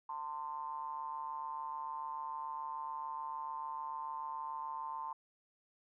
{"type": "ring-modulated tone", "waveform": "triangle", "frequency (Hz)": 73.42, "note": "D2", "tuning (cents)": 0, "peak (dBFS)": -34, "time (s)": [0.09, 5.13], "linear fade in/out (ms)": 5, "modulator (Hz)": 971, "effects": []}